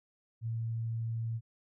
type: tone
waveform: sine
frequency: 114.1 Hz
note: A#2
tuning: 37 cents flat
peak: -32 dBFS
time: 0.41-1.41 s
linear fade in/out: 50 ms
effects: none